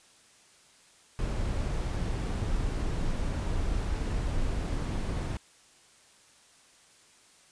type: noise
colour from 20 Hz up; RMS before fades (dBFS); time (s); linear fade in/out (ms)
brown; -30; 1.19-5.37; 0
effects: white hiss -59 dBFS RMS until 7.51 s + resampled to 22050 Hz